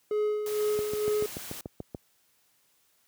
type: tone with tremolo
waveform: triangle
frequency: 422.1 Hz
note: G#4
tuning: 28 cents sharp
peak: -22 dBFS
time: 0.11-1.26 s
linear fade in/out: 2 ms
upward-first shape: sine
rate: 2.2 Hz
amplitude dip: 50%
type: noise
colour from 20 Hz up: white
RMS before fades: -41 dBFS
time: 0.46-1.61 s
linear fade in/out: 2 ms
type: click train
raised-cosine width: 2 ms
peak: -22 dBFS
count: 9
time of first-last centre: 0.79-1.948 s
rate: 6.91 Hz
effects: white hiss -68 dBFS RMS until 3.07 s + high-pass 60 Hz 12 dB/octave